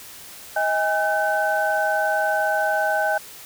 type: tone cluster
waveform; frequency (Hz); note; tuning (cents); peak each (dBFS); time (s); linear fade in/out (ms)
sine; 632 / 815 / 1523; D#5 / G#5 / F#6; +27 / -33 / +50; -23; 0.56-3.18; 5
effects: white hiss -41 dBFS RMS until 3.45 s